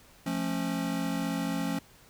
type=chord; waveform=square; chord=F augmented; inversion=none; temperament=just; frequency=174.61 / 218.3 / 272.8 Hz; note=F3 / A3 / C#4; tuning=0 / -13 / -28 cents; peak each=-34 / -36 / -33 dBFS; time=0.26-1.79 s; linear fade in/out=5 ms; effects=pink hiss -57 dBFS RMS until 2.09 s